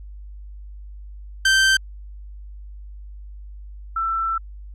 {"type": "tone pair in turn", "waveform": ["sawtooth", "sine"], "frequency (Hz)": [1558, 1335.2], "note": ["G6", "E6"], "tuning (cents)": [-11, 22], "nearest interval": "minor third", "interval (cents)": 267, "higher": "first", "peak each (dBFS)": [-10, -20], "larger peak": "first", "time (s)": [[1.45, 1.77], [3.96, 4.38]], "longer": "second", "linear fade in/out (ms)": 5, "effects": ["added 50 Hz sine -35 dBFS peak until 4.74 s", "low-pass 8000 Hz 12 dB/octave"]}